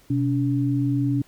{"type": "tone pair together", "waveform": "sine", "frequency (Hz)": [126.5, 284.4], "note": ["B2", "C#4"], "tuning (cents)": [42, 45], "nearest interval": "octave + major second", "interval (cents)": 1403, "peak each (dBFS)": -22, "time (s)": [0.1, 1.22], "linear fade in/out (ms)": 5, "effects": ["pink hiss -56 dBFS RMS until 1.27 s"]}